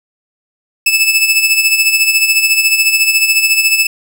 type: tone with tremolo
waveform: sawtooth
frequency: 2620 Hz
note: E7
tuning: 11 cents flat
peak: -3 dBFS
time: 0.86-3.87 s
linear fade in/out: 5 ms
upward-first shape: sine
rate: 14 Hz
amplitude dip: 60%
effects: none